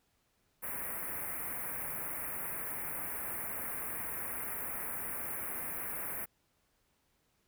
white band-stop noise, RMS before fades -39 dBFS, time 0.62-6.26 s, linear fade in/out 20 ms, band 2300 to 9900 Hz, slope 48 dB/octave, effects pink hiss -75 dBFS RMS until 7.47 s

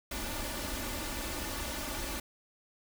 pink noise with comb filter, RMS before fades -37 dBFS, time 0.11-2.2 s, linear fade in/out 5 ms, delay 3.4 ms, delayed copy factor +0.7, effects none

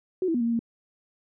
sine tone with pitch steps, 370.2 / 327.8 / 242.8 / 232.1 / 233.5 / 230.9 Hz, F#4 / E4 / B3 / A#3 / A#3 / A#3, +1 / -10 / -29 / -7 / +3 / -16 cents, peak -22 dBFS, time 0.22-0.592 s, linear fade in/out 2 ms, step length 62 ms, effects none

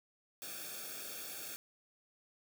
white noise with comb filter, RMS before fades -45 dBFS, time 0.42-1.56 s, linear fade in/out 0 ms, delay 1 ms, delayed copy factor -0.9, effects none

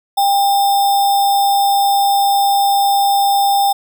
sine tone with sample-and-hold, 798 Hz, G5, 31 cents sharp, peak -10 dBFS, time 0.17-3.73 s, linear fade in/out 10 ms, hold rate 4410 Hz, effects none

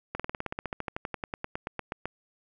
slowing click train, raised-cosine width 0.5 ms, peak -17 dBFS, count 24, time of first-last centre 0.15-2.056 s, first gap 46 ms, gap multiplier 1.05, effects none

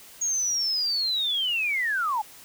sine linear sweep, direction down, 6645 to 810 Hz, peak -23 dBFS, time 0.21-2.22 s, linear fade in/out 10 ms, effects white hiss -48 dBFS RMS until 2.44 s

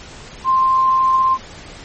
sine tone, 1049 Hz, C6, 4 cents sharp, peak -11 dBFS, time 0.44-1.38 s, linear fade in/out 50 ms, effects pink hiss -37 dBFS RMS until 1.84 s + MP3 32 kbps

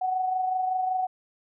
sine tone pair together, 743.7 / 769 Hz, F#5 / G5, +9 / -33 cents, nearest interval minor second, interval 58 cents, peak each -24 / -35 dBFS, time 0.01-1.07 s, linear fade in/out 10 ms, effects none

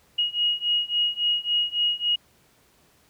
sine beating tone pair, 2884 / 2887.6 Hz, F#7 / F#7, -45 / -43 cents, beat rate 3.6 Hz, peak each -25 / -24 dBFS, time 0.18-2.16 s, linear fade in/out 10 ms, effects pink hiss -60 dBFS RMS until 3.09 s + high-pass 60 Hz 12 dB/octave

